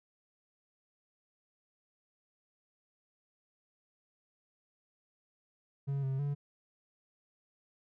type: tone with pitch steps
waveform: triangle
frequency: 139 / 133.9 / 143.1 Hz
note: C#3 / C3 / D3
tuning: +5 / +40 / -45 cents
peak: -29 dBFS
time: 5.87-6.35 s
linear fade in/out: 20 ms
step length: 160 ms
effects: none